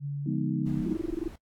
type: tone with pitch glide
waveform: sine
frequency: 142.5 to 143.74 Hz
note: C#3 to D3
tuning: +48 to -37 cents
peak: -30 dBFS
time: 0-0.84 s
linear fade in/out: 50 ms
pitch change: +15 cents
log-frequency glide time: 0.35-0.41 s
type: chord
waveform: sine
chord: F half-diminished seventh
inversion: none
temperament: equal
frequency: 174.61 / 207.7 / 246.9 / 311.1 Hz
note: F3 / Ab3 / Cb4 / Eb4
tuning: 0 / 0 / 0 / 0 cents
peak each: -33 dBFS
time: 0.26-0.95 s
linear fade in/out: 5 ms
type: noise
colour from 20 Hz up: brown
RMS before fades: -42 dBFS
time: 0.66-1.36 s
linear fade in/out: 5 ms
type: tone bursts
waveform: sine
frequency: 329.6 Hz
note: E4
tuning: in tune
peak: -26 dBFS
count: 10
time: 0.86-1.28 s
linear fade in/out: 5 ms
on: 24 ms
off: 20 ms
effects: noise-tail reverb RT60 0.1 s tail -22 dB re dry + AAC 64 kbps